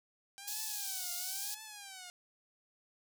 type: tone with vibrato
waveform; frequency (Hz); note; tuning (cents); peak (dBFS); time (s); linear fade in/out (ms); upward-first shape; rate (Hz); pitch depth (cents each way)
5% pulse; 784; G5; 0; -35; 0.38-2.1; 0; triangle; 1; 200
type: high-pass noise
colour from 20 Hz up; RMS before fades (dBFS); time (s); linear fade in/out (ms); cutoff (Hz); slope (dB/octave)
pink; -40; 0.47-1.55; 10; 4500; 24
effects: none

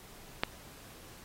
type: click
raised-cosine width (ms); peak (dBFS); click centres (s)
0.3; -10; 0.435
effects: pink hiss -53 dBFS RMS until 1.24 s + AAC 48 kbps

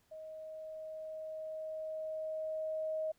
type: tone with level ramp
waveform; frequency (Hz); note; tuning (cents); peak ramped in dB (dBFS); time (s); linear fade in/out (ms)
sine; 629; D#5; +19; -45 to -33; 0.11-3.12; 10
effects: pink hiss -73 dBFS RMS until 3.18 s

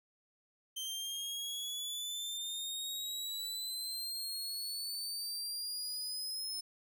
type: exponential sweep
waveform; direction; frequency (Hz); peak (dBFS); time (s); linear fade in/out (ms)
sawtooth; up; 3116 to 5230; -35; 0.76-6.61; 10
effects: none

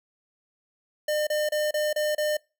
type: tone bursts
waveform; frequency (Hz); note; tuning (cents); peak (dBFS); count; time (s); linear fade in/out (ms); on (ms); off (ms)
square; 604; D5; +48; -24; 6; 1.08-2.37; 5; 190; 30
effects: noise-tail reverb RT60 0.3 s tail -26 dB re dry

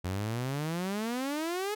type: exponential sweep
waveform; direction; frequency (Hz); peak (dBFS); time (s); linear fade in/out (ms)
sawtooth; up; 88 to 430.8; -27; 0.04-1.75; 10
effects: none

